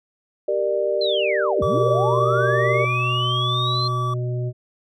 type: chord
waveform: sine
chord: G minor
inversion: none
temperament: equal with one note detuned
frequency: 392 / 466.2 / 596.9 Hz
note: G4 / Bb4 / D5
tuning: 0 / 0 / +28 cents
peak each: -24 / -25 / -21 dBFS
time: 0.48-2.85 s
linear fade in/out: 5 ms
type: linear two-way sweep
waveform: sine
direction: down then up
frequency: 4186 to 61.2 to 4186 Hz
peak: -23 dBFS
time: 1.01-3.88 s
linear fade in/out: 5 ms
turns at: 1.63 s
type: tone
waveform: triangle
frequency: 1150 Hz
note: D6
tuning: 37 cents flat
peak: -22 dBFS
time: 1.62-4.14 s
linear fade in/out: 5 ms
type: harmonic tone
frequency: 123.2 Hz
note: B2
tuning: 4 cents flat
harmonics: 1 / 3 / 5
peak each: -22 / -32 / -36 dBFS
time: 1.7-4.53 s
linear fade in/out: 50 ms
effects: none